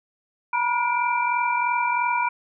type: tone cluster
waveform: sine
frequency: 934 / 977 / 1434 / 2352 Hz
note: A#5 / B5 / F6 / D7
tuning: +3 / -19 / +45 / +2 cents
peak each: -28 / -22 / -30 / -27 dBFS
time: 0.53-2.29 s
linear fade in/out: 5 ms
effects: none